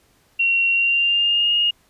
sine tone with pitch glide, 2740 to 2853 Hz, F7 to F7, -34 to +36 cents, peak -15 dBFS, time 0.39-1.71 s, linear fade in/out 10 ms, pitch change +70 cents, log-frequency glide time 0.7-1.53 s, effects pink hiss -59 dBFS RMS until 1.89 s + resampled to 32000 Hz

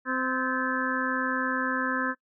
harmonic tone with a mistuned harmonic, 259.2 Hz, C4, 16 cents flat, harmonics 1 / 2 / 4 / 5 / 6 / 7, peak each -31 / -36 / -33 / -34 / -32 / -31 dBFS, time 0.05-2.15 s, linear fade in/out 50 ms, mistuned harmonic 7, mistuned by -81 cents, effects noise-tail reverb RT60 0.1 s tail -23 dB re dry

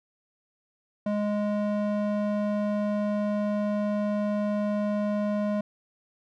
square tone with band-pass filter, 207.7 Hz, G#3, in tune, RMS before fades -27 dBFS, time 1.06-5.61 s, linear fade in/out 5 ms, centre 450 Hz, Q 1.6, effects none

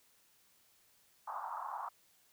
pink band-pass noise, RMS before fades -42 dBFS, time 1.27-1.89 s, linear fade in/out 5 ms, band 800 to 1200 Hz, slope 48 dB/octave, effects white hiss -69 dBFS RMS until 2.32 s

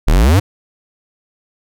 square exponential sweep, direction up, 33.39 to 108.4 Hz, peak -8 dBFS, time 0.07-0.4 s, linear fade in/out 10 ms, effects none

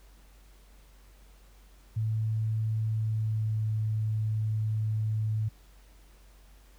sine tone with pitch glide, 110 to 108.67 Hz, A2 to A2, 0 to -21 cents, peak -26 dBFS, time 1.96-5.49 s, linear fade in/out 10 ms, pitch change -21 cents, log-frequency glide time 2.87-3.68 s, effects added 48 Hz sine -53 dBFS peak until 6.78 s + pink hiss -62 dBFS RMS until 6.78 s

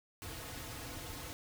pink noise with comb filter, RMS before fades -45 dBFS, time 0.22-1.33 s, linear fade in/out 0 ms, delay 5.1 ms, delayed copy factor -0.8, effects none

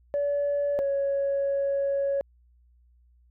sine tone pair in turn, 573 / 556 Hz, D5 / C#5, -43 / +5 cents, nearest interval minor second, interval 52 cents, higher first, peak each -22 dBFS, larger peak neither, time 0.14-0.79 / 0.79-2.21 s, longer second, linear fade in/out 0 ms, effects tanh soft clip ceiling -20 dBFS + added 60 Hz sine -57 dBFS peak until 3.3 s

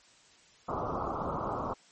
white low-pass noise, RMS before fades -34 dBFS, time 0.68-1.74 s, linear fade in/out 10 ms, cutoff 1300 Hz, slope 96 dB/octave, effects white hiss -60 dBFS RMS until 1.91 s + MP3 32 kbps

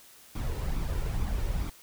brown noise with flanger, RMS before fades -30 dBFS, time 0.35-1.7 s, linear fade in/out 5 ms, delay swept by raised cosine 0.83 to 2.23 ms, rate 2.3 Hz, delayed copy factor +0.5, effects white hiss -54 dBFS RMS until 1.82 s

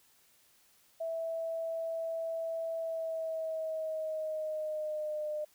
sine tone with pitch glide, 656 to 605 Hz, E5 to D#5, -9 to -49 cents, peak -33 dBFS, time 1-5.45 s, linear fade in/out 10 ms, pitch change -140 cents, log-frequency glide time 2.78-5.28 s, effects white hiss -66 dBFS RMS until 5.54 s

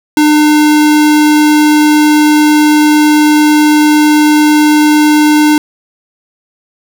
square tone, 301.5 Hz, D4, 46 cents sharp, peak -5 dBFS, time 0.17-5.58 s, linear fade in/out 2 ms, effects none

